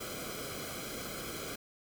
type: noise with comb filter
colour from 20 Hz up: pink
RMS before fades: -41 dBFS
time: 0-1.56 s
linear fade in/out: 10 ms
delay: 1.1 ms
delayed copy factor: -0.8
effects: none